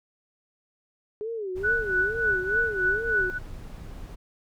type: tone with vibrato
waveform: sine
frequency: 411.6 Hz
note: G#4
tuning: 16 cents flat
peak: -29 dBFS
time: 1.21-3.3 s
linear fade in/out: 0 ms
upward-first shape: sine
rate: 2.3 Hz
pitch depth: 200 cents each way
type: noise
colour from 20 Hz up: brown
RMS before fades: -39 dBFS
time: 1.55-4.16 s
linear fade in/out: 20 ms
type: tone with tremolo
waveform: sine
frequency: 1482 Hz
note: F#6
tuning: 2 cents sharp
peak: -19 dBFS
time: 1.63-3.39 s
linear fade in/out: 20 ms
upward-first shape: triangle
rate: 3.4 Hz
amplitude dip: 85%
effects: none